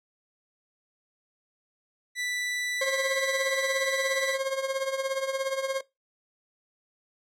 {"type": "tone", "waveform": "sawtooth", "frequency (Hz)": 1975.5, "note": "B6", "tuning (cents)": 0, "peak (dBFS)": -25, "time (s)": [2.15, 4.38], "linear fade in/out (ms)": 50}
{"type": "tone with tremolo", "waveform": "40% pulse", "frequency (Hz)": 537, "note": "C5", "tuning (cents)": 45, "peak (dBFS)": -23, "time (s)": [2.81, 5.81], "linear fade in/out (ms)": 5, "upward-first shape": "triangle", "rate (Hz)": 17, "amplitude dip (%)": 75}
{"effects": ["noise-tail reverb RT60 0.2 s tail -20 dB re dry", "low-pass 10000 Hz 12 dB/octave"]}